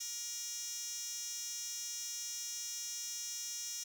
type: tone with high-pass filter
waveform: 10% pulse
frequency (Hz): 474.6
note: A#4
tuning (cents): +31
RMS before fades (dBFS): -42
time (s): 0-3.84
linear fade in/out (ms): 10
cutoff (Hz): 5300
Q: 6.7
effects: none